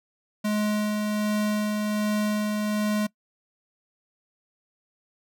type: tone with tremolo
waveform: square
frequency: 210.6 Hz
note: G#3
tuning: 24 cents sharp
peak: -23 dBFS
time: 0.44-3.07 s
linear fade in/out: 10 ms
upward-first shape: sine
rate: 1.3 Hz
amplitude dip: 25%
effects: noise-tail reverb RT60 0.1 s tail -22 dB re dry